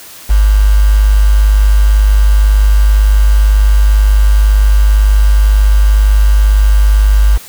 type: tone with quantisation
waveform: sine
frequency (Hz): 51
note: G#1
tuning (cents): -31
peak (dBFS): -4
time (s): 0.29-7.38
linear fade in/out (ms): 20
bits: 4
effects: white hiss -33 dBFS RMS until 7.48 s